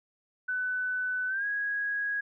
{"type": "tone with pitch glide", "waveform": "sine", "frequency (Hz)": [1500, 1654.8], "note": ["F#6", "G#6"], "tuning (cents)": [23, -7], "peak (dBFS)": -28, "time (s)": [0.48, 2.21], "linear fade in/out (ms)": 10, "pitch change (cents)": 170, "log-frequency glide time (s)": [1.27, 1.46], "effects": []}